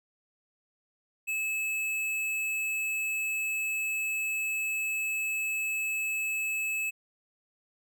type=tone with tanh clipping; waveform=sine; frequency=2600 Hz; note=E7; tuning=24 cents flat; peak=-30 dBFS; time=1.27-6.91 s; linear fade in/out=20 ms; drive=16 dB; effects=none